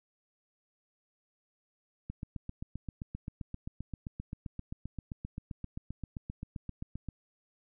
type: click train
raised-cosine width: 5 ms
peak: -26 dBFS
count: 39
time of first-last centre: 2.1-7.087 s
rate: 7.62 Hz
effects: none